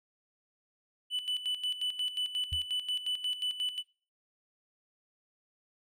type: tone with tremolo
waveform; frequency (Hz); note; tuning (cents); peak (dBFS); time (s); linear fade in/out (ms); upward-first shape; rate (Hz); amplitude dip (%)
triangle; 2986; F#7; +15; -28; 1.1-3.83; 50; square; 5.6; 70
type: tone with exponential decay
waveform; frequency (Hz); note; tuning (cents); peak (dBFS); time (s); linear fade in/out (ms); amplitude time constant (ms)
sine; 80.1; E2; -49; -31; 2.52-2.65; 5; 27
effects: noise-tail reverb RT60 0.4 s tail -23 dB re dry